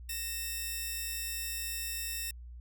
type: tone pair together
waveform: 5% pulse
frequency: 1850 / 2649 Hz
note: A#6 / E7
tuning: -14 / +8 cents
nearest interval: tritone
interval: 622 cents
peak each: -29 / -28 dBFS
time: 0.09-2.31 s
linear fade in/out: 5 ms
effects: added 60 Hz sine -44 dBFS peak until 2.6 s